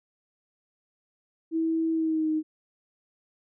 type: tone with pitch glide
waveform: sine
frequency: 324.8 to 311.6 Hz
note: E4 to D#4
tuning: -26 to +3 cents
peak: -23 dBFS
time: 1.51-2.43 s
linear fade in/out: 50 ms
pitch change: -71 cents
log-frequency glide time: 1.92-2.3 s
effects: none